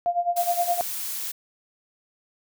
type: tone with tremolo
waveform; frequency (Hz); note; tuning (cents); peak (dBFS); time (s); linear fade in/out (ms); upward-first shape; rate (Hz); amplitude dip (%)
sine; 698.5; F5; 0; -18; 0.06-0.81; 0; sine; 9.6; 85
type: noise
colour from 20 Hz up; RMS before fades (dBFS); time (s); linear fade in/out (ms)
blue; -31; 0.36-1.32; 10
effects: none